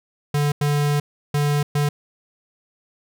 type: tone bursts at uneven times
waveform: square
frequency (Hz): 145.9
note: D3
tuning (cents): -11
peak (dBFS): -18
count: 4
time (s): 0.34-0.52 / 0.61-1 / 1.34-1.63 / 1.75-1.89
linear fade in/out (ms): 5
effects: none